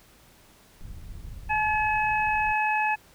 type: low-pass noise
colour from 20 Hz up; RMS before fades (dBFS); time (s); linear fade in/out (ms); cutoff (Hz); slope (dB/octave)
pink; -40; 0.81-2.53; 0; 110; 12
type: harmonic tone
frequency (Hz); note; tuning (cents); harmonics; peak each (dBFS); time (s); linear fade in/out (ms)
855; A5; -50; 1 / 2 / 3; -24 / -29 / -28; 1.49-2.96; 20
effects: pink hiss -56 dBFS RMS until 3.14 s